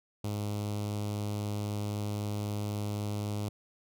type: tone with notch filter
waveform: sawtooth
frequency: 103.83 Hz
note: G#2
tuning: in tune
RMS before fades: -34 dBFS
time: 0.24-3.49 s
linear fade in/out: 5 ms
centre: 1700 Hz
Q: 0.94
effects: none